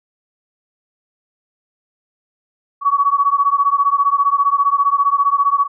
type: beating tone pair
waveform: sine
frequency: 1120 / 1135 Hz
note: C#6 / C#6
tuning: +18 / +41 cents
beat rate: 15 Hz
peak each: -15 / -15 dBFS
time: 2.81-5.68 s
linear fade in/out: 50 ms
effects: none